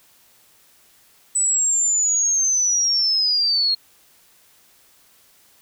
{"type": "linear sweep", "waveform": "sine", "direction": "down", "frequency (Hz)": [7980, 4240], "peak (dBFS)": -16, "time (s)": [1.35, 3.75], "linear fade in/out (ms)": 10, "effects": ["white hiss -55 dBFS RMS until 5.61 s"]}